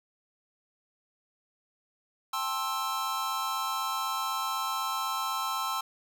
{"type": "chord", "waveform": "square", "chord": "A minor seventh", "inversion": "third", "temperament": "just", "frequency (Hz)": [792, 880, 1056, 1320], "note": ["G5", "A5", "C6", "E6"], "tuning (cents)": [18, 0, 16, 2], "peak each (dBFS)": [-40, -39, -34, -34], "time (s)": [2.33, 5.81], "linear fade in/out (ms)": 5, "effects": ["10-bit"]}